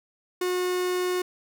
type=tone; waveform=45% pulse; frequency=362.6 Hz; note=F#4; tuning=35 cents flat; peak=-24 dBFS; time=0.41-1.22 s; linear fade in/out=5 ms; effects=none